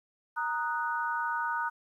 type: chord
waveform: sine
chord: D# minor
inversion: second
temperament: equal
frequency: 932.3 / 1244.5 / 1480 Hz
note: A#5 / D#6 / F#6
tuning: 0 / 0 / 0 cents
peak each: -32 / -35 / -33 dBFS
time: 0.36-1.7 s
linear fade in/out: 20 ms
effects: 11-bit